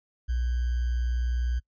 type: tone with sample-and-hold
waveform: sine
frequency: 60.6 Hz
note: B1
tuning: 32 cents flat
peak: -24 dBFS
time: 0.28-1.6 s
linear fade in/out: 20 ms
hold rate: 1575 Hz
effects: noise-tail reverb RT60 0.1 s tail -24 dB re dry + resampled to 16000 Hz